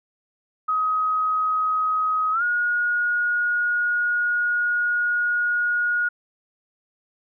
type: tone with pitch glide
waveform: sine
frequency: 1263 to 1442.4 Hz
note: D#6 to F#6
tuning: +26 to -45 cents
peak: -19 dBFS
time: 0.68-6.09 s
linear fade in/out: 10 ms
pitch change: +229 cents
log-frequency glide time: 2.32-2.43 s
effects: none